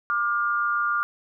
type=tone pair together; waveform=sine; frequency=1189 / 1415.9 Hz; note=D6 / F6; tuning=+21 / +23 cents; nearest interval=minor third; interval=302 cents; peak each=-24 dBFS; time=0.1-1.03 s; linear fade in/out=0 ms; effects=none